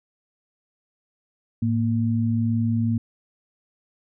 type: tone pair together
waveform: sine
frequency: 109.25 / 231.5 Hz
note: A2 / A#3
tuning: -12 / -12 cents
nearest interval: octave + minor second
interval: 1300 cents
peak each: -22 / -22 dBFS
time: 1.62-2.98 s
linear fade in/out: 5 ms
effects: none